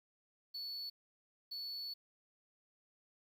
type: tone bursts at uneven times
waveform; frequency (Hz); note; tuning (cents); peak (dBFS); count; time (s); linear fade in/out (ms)
triangle; 4435; C#8; 0; -40; 2; 0.54-0.9 / 1.51-1.94; 10
effects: 11-bit